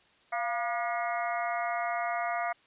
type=harmonic tone with a mistuned harmonic; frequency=240 Hz; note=B3; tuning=49 cents flat; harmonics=3 / 4 / 5 / 6 / 7 / 8 / 9; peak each=-31 / -41 / -36 / -40 / -48 / -40 / -39 dBFS; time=0.32-2.53 s; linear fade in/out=10 ms; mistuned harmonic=3; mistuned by=-60 cents; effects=white hiss -63 dBFS RMS until 2.66 s + resampled to 8000 Hz